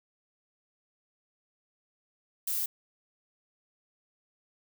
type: noise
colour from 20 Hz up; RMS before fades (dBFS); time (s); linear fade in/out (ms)
violet; -31; 2.47-2.66; 5
effects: none